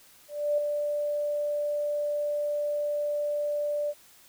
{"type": "tone with ADSR envelope", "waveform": "sine", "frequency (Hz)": 588, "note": "D5", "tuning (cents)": 2, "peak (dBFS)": -21, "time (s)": [0.28, 3.94], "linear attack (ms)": 300, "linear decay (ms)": 3, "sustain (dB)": -5, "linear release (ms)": 47, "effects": ["white hiss -56 dBFS RMS until 4.28 s"]}